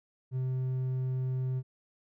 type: tone with hard clipping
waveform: sine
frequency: 129.2 Hz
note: C3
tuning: 21 cents flat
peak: -30 dBFS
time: 0.31-1.63 s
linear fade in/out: 50 ms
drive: 3 dB
effects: none